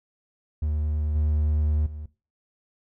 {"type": "tone with level steps", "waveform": "triangle", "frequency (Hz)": 75.8, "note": "D#2", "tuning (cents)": -45, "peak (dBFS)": [-21, -18, -31], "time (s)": [0.62, 2.06], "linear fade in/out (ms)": 5, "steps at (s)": [1.15, 1.86], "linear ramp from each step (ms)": 5, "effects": ["noise-tail reverb RT60 0.3 s tail -18 dB re dry"]}